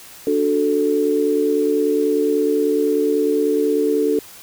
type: chord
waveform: sine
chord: D major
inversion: none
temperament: equal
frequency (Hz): 293.7 / 370 / 440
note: D4 / F#4 / A4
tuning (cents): 0 / 0 / 0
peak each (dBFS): -20 / -23 / -17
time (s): 0.27-4.19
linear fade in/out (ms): 2
effects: white hiss -41 dBFS RMS until 4.42 s